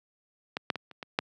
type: clicks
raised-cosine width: 0.3 ms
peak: -14 / -10 / -19 / -30 / -22 / -8 dBFS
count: 6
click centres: 0.569 / 0.702 / 0.757 / 0.913 / 1.028 / 1.189 s
effects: high-pass 150 Hz 12 dB/octave